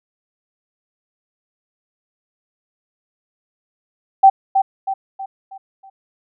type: tone with echo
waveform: sine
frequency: 776 Hz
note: G5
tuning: 18 cents flat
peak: -4 dBFS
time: 4.23-4.3 s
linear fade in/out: 10 ms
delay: 320 ms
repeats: 5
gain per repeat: -7 dB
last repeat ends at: 5.9 s
effects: none